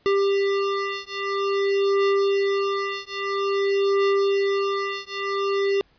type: beating tone pair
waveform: square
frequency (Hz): 395.8 / 396.3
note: G4 / G4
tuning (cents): +17 / +19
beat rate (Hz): 0.5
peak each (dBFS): -24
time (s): 0.06-5.81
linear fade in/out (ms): 0
effects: pink hiss -61 dBFS RMS until 5.98 s + resampled to 11025 Hz